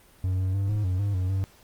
triangle tone with pitch steps, 92.9 / 93.8 / 98.4 / 104.9 / 91.9 / 101.1 / 92.1 / 96.1 Hz, F#2 / F#2 / G2 / G#2 / F#2 / G#2 / F#2 / G2, +7 / +24 / +7 / +18 / -11 / -46 / -7 / -34 cents, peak -21 dBFS, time 0.24-1.44 s, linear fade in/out 0 ms, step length 150 ms, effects pink hiss -56 dBFS RMS until 1.63 s + Opus 24 kbps

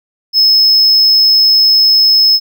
triangle tone, 5190 Hz, E8, 28 cents flat, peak -4 dBFS, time 0.33-2.4 s, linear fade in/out 50 ms, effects none

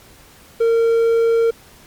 triangle tone, 459.2 Hz, A#4, 26 cents flat, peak -10 dBFS, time 0.6-1.51 s, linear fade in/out 10 ms, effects pink hiss -46 dBFS RMS until 1.86 s + MP3 96 kbps

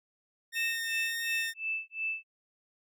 sawtooth tone with vibrato, 1833 Hz, A#6, 30 cents flat, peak -29 dBFS, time 0.52-1.54 s, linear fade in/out 50 ms, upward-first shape triangle, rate 1.8 Hz, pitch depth 10 cents each way
sine tone with tremolo, 2637 Hz, E7, in tune, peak -29 dBFS, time 0.55-2.24 s, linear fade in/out 20 ms, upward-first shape sine, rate 2.8 Hz, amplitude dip 100%
effects none

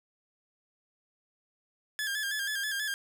sawtooth tone with vibrato, 1661.2 Hz, G#6, in tune, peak -27 dBFS, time 1.99-2.94 s, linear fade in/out 0 ms, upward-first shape square, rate 6.2 Hz, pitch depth 58 cents each way, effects none

